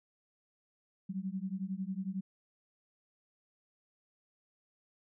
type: beating tone pair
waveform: sine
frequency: 185 / 196 Hz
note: F#3 / G3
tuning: 0 / 0 cents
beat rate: 11 Hz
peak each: -38 / -38 dBFS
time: 1.09-2.21 s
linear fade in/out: 10 ms
effects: none